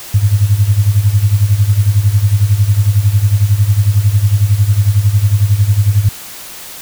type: tone with tremolo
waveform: sine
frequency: 102.6 Hz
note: G#2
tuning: 21 cents flat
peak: -4 dBFS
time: 0.14-6.09 s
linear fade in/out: 5 ms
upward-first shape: sine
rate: 11 Hz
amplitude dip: 80%
effects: white hiss -30 dBFS RMS until 6.81 s